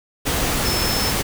sine tone in noise, 5274 Hz, E8, in tune, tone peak -24 dBFS, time 0.64-1.12 s, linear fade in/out 20 ms, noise pink, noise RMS -21 dBFS, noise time 0.25-1.23 s, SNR -6 dB, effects none

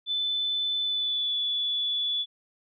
sine tone with pitch glide, 3511 to 3439 Hz, A7 to A7, -4 to -40 cents, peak -25 dBFS, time 0.06-2.26 s, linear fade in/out 50 ms, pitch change -36 cents, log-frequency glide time 0.83-1.36 s, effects none

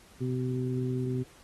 harmonic tone, 127.2 Hz, C3, 48 cents flat, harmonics 1 / 2 / 3, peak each -30 / -33 / -35 dBFS, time 0.2-1.24 s, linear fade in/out 20 ms, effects pink hiss -57 dBFS RMS until 1.43 s + AAC 32 kbps

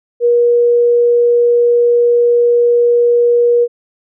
sine tone, 477.9 Hz, A#4, 43 cents sharp, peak -7 dBFS, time 0.2-3.68 s, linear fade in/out 50 ms, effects none

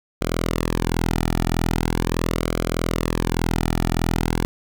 sawtooth tone with flanger, 41.64 Hz, E1, 18 cents sharp, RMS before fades -22 dBFS, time 0.21-4.45 s, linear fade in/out 0 ms, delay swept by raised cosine 1.1 to 1.91 ms, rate 0.41 Hz, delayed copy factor -0.75, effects none

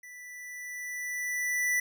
square tone with level ramp, 1975.5 Hz, B6, in tune, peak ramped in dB -46 to -25 dBFS, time 0.03-1.8 s, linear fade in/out 5 ms, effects none

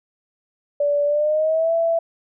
sine tone with pitch glide, 579 to 665.1 Hz, D5 to E5, -25 to +15 cents, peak -16 dBFS, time 0.8-1.99 s, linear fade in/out 5 ms, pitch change +240 cents, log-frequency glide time 1.05-1.73 s, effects none

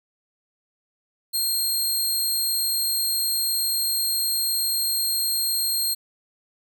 15% pulse tone, 4213 Hz, C8, 11 cents sharp, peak -15 dBFS, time 1.33-5.95 s, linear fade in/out 20 ms, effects none

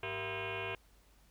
sine tone with frequency modulation, 1034 Hz, C6, 21 cents flat, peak -36 dBFS, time 0.03-0.75 s, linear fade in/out 2 ms, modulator 284 Hz, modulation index 6.6, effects added 50 Hz sine -64 dBFS peak until 1.3 s + pink hiss -68 dBFS RMS until 1.3 s

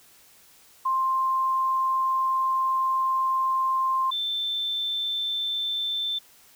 sine tone pair in turn, 1052 / 3546 Hz, C6 / A7, +9 / +13 cents, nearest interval octave + major sixth, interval 2104 cents, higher second, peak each -21 / -25 dBFS, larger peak first, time 0.85-4.11 / 4.11-6.19 s, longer first, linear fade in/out 10 ms, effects white hiss -55 dBFS RMS until 6.55 s

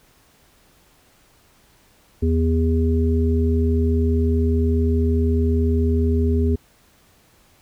harmonic tone, 81.2 Hz, E2, 26 cents flat, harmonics 1 / 3 / 5, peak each -17 / -22 / -24 dBFS, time 2.22-6.56 s, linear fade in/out 10 ms, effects pink hiss -56 dBFS RMS until 7.61 s

